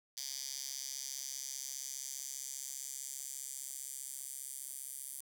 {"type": "tone with high-pass filter sweep", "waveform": "10% pulse", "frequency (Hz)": 135.1, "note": "C#3", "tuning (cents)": -44, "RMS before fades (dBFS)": -44, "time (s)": [0.17, 5.21], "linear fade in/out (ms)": 2, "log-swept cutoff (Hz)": [5200, 9300], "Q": 2.7, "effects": ["11-bit"]}